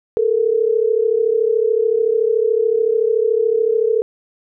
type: tone pair together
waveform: sine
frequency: 432.5 / 466.2 Hz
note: A4 / A#4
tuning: -30 / 0 cents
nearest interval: minor second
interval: 130 cents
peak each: -16 dBFS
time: 0.17-4.02 s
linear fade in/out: 0 ms
effects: none